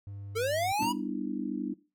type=tone; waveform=triangle; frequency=100 Hz; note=G2; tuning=35 cents sharp; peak=-37 dBFS; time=0.07-0.72 s; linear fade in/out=0 ms
type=linear sweep; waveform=square; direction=up; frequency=428.6 to 987.8 Hz; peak=-28 dBFS; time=0.35-0.93 s; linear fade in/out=20 ms
type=chord; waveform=sine; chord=E minor seventh; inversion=first; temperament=just; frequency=197.78 / 247.2 / 296.7 / 329.6 Hz; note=G3 / B3 / D4 / E4; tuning=+16 / +2 / +18 / 0 cents; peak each=-38 / -36 / -34 / -39 dBFS; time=0.79-1.74 s; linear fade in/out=10 ms
type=tone with exponential decay; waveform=square; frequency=116.54 Hz; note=A#2; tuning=in tune; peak=-37 dBFS; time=0.82-0.96 s; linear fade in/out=5 ms; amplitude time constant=29 ms
effects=noise-tail reverb RT60 0.3 s tail -18 dB re dry